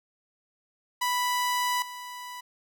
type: tone with level steps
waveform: sawtooth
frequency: 987.8 Hz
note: B5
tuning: in tune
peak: -21 / -34 dBFS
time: 1.01-2.41 s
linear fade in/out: 10 ms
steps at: 1.82 s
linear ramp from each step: 2 ms
effects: none